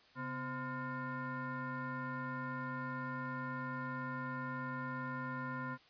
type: tone with frequency modulation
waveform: sine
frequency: 639 Hz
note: D#5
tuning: 46 cents sharp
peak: -38 dBFS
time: 0.15-5.78 s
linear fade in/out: 50 ms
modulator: 387 Hz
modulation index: 2.5
effects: white hiss -64 dBFS RMS until 5.89 s + resampled to 11025 Hz